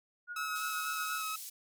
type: tone with tremolo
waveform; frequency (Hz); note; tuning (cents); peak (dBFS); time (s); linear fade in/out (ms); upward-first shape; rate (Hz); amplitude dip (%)
sine; 1440; F#6; -47; -36; 0.27-1.23; 50; sine; 8.4; 65
type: tone with vibrato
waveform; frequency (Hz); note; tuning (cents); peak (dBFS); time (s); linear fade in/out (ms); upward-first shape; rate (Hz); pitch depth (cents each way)
sawtooth; 1287; E6; -42; -32; 0.36-1.36; 5; square; 4.1; 10
type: band-pass noise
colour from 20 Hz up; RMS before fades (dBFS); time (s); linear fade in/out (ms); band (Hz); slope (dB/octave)
white; -45; 0.55-1.5; 10; 4800 to 15000; 12
effects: none